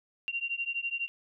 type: beating tone pair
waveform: sine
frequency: 2758 / 2770 Hz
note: F7 / F7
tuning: -22 / -15 cents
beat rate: 12 Hz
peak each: -34 / -34 dBFS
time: 0.28-1.08 s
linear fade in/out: 0 ms
effects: none